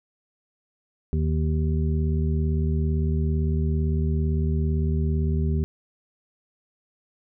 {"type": "harmonic tone", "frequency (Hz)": 77.78, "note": "D#2", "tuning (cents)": 0, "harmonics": [1, 2, 3, 5], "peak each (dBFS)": [-22, -26, -31, -34], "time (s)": [1.13, 5.64], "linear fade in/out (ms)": 0, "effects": []}